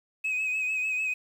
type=tone with vibrato; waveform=sine; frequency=2542 Hz; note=D#7; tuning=36 cents sharp; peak=-24 dBFS; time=0.24-1.14 s; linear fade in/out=10 ms; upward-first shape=sine; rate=6.7 Hz; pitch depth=37 cents each way; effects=tanh soft clip ceiling -24 dBFS + 9-bit